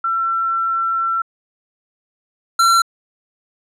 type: tone pair in turn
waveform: sine / square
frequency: 1348 / 1358.2 Hz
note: E6 / F6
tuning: +38 / -49 cents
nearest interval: unison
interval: 13 cents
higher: second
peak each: -16 / -11 dBFS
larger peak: second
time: 0.04-1.22 / 2.59-2.82 s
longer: first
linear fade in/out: 5 ms
effects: low-pass 11000 Hz 12 dB/octave